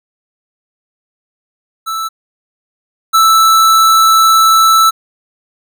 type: tone pair in turn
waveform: square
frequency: 1318.5 / 1318.5 Hz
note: E6 / E6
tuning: 0 / 0 cents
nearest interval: unison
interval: 0 cents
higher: neither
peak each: -17 / -6 dBFS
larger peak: second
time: 1.86-2.09 / 3.13-4.91 s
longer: second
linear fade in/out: 20 ms
effects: none